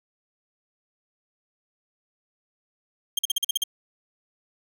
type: tone bursts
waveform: sawtooth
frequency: 3200 Hz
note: G7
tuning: 35 cents sharp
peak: -17 dBFS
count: 8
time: 3.17-3.638 s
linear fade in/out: 5 ms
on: 20 ms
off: 44 ms
effects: none